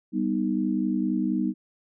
sine chord, G augmented, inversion none, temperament equal, 196 / 246.9 / 311.1 Hz, G3 / B3 / D#4, 0 / 0 / 0 cents, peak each -27 dBFS, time 0.12-1.54 s, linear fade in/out 50 ms, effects none

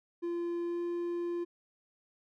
triangle tone with pitch glide, 344 to 346.2 Hz, F4 to F4, -26 to -15 cents, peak -30 dBFS, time 0.22-1.45 s, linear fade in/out 20 ms, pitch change +11 cents, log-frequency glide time 0.65-0.81 s, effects none

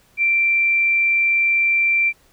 sine tone, 2353 Hz, D7, 3 cents sharp, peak -14 dBFS, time 0.17-2.13 s, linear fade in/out 50 ms, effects pink hiss -56 dBFS RMS until 2.32 s

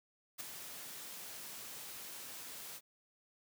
white noise with ADSR envelope, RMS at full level -40 dBFS, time 0.38-2.81 s, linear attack 26 ms, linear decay 7 ms, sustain -8 dB, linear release 49 ms, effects high-pass 100 Hz 12 dB/octave

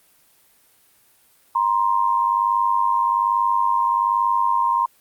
sine tone pair together, 945.3 / 1046.5 Hz, A#5 / C6, +24 / 0 cents, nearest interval major second, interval 176 cents, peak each -19 dBFS, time 1.55-4.86 s, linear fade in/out 5 ms, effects white hiss -57 dBFS RMS until 5 s + Opus 32 kbps

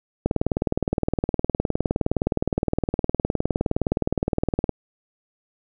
click train, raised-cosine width 2 ms, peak -7 dBFS, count 87, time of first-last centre 0.26-4.693 s, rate 19.4 Hz, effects none

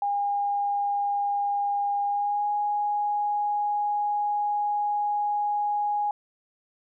sine tone with pitch glide, 811 to 827.6 Hz, G#5 to G#5, -41 to -6 cents, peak -23 dBFS, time 0.02-6.11 s, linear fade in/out 2 ms, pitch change +35 cents, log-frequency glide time 2.05-2.49 s, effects none

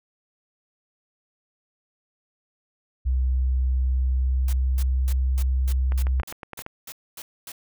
sine tone with pitch glide, 64 to 64.78 Hz, C2 to C2, -38 to -17 cents, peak -19 dBFS, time 3.05-6.22 s, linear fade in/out 20 ms, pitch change +21 cents, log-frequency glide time 3.16-5.17 s
white noise bursts, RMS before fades -38 dBFS, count 11, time 4.48-7.519 s, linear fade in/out 2 ms, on 49 ms, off 250 ms
clicks, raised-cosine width 0.5 ms, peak -20 dBFS, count 9, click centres 5.921 / 6.069 / 6.199 / 6.233 / 6.325 / 6.432 / 6.533 / 6.591 / 6.664 s
effects none

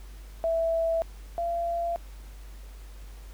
sine tone pair in turn, 659.3 / 682.6 Hz, E5 / F5, 0 / -40 cents, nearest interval minor second, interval 60 cents, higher second, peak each -23 / -26 dBFS, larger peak first, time 0.44-1.02 / 1.38-1.96 s, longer neither, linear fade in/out 0 ms, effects added 49 Hz sine -41 dBFS peak until 3.33 s + pink hiss -55 dBFS RMS until 3.33 s

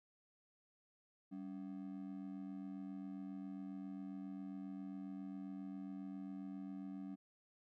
triangle ring-modulated tone, 238.2 Hz, A#3, 38 cents sharp, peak -40 dBFS, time 1.31-7.16 s, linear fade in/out 20 ms, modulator 43.7 Hz, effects none

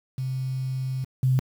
sine tone pair in turn, 130.81 / 129.76 Hz, C3 / C3, 0 / -14 cents, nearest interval unison, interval 14 cents, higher first, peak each -25 / -17 dBFS, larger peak second, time 0.18-1.04 / 1.23-1.39 s, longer first, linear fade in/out 0 ms, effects high-pass 80 Hz 12 dB/octave + 8-bit

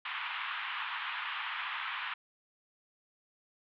pink band-pass noise, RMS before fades -38 dBFS, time 0.05-2.14 s, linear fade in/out 5 ms, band 940 to 3300 Hz, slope 48 dB/octave, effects none

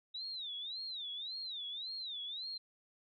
sine tone with vibrato, 3782 Hz, A#7, 24 cents sharp, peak -40 dBFS, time 0.14-2.58 s, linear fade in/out 10 ms, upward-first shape sine, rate 1.8 Hz, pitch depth 210 cents each way, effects none

